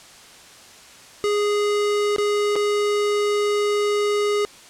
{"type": "tone with dropouts", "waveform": "square", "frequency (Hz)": 413.6, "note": "G#4", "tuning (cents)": -7, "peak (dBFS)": -19, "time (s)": [1.24, 4.45], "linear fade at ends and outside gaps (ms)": 0, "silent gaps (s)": [[2.162, 2.183], [2.556, 2.562]], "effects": ["white hiss -45 dBFS RMS until 4.69 s", "low-pass 8000 Hz 12 dB/octave"]}